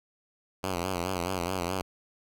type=tone with vibrato; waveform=5% pulse; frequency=90.4 Hz; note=F#2; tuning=40 cents flat; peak=-18 dBFS; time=0.63-1.82 s; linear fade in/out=10 ms; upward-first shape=sine; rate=4.7 Hz; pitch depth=100 cents each way; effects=none